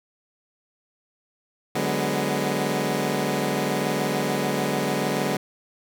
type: chord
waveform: 15% pulse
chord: G# half-diminished seventh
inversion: second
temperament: equal with one note detuned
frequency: 146.83 / 186.93 / 207.7 / 246.9 Hz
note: D3 / F#3 / G#3 / B3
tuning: 0 / +18 / 0 / 0 cents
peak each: -22 dBFS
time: 1.75-5.37 s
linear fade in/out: 5 ms
effects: none